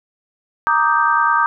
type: chord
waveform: sine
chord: Eb major seventh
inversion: second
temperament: equal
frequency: 932.3 / 1174.7 / 1244.5 / 1568 Hz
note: Bb5 / D6 / Eb6 / G6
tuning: 0 / 0 / 0 / 0 cents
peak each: -18 dBFS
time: 0.67-1.46 s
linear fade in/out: 0 ms
effects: none